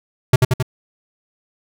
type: tone with echo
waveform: square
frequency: 127.4 Hz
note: C3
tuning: 46 cents flat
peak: -7 dBFS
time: 0.33-0.36 s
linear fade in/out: 5 ms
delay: 89 ms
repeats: 3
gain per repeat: -3 dB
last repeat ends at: 0.627 s
effects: none